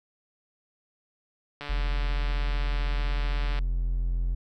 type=click train; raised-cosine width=0.3 ms; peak=-21 dBFS; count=288; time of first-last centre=1.61-3.589 s; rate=145 Hz
type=tone; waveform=triangle; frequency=43.06 Hz; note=F1; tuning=24 cents flat; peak=-22 dBFS; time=1.69-4.35 s; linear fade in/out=10 ms
effects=none